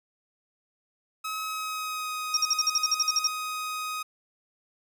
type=tone with pitch glide; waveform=sawtooth; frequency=1279 to 1253.4 Hz; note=D#6 to D#6; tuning=+47 to +12 cents; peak=-27 dBFS; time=1.24-4.03 s; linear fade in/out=10 ms; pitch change=-35 cents; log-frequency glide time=1.44-2.1 s
type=tone bursts; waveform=sine; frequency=5588 Hz; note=F8; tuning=in tune; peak=-20 dBFS; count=12; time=2.34-3.272 s; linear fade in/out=2 ms; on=30 ms; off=52 ms
effects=none